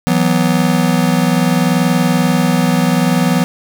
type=chord; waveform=square; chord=E suspended second; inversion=none; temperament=just; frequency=164.81 / 185.42 / 247.2 Hz; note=E3 / F#3 / B3; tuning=0 / +4 / +2 cents; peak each=-16 dBFS; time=0.07-3.44 s; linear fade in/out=0 ms; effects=none